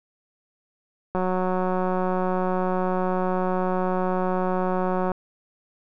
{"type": "click train", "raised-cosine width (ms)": 1, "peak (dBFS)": -12, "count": 731, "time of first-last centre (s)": [1.15, 5.117], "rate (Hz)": 184, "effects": []}